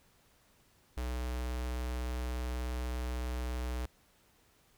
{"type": "tone with notch filter", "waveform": "square", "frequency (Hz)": 61.74, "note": "B1", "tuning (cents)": 0, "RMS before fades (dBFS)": -36, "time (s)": [0.97, 3.86], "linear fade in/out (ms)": 5, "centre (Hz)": 140, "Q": 0.85, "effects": ["pink hiss -67 dBFS RMS until 4.77 s"]}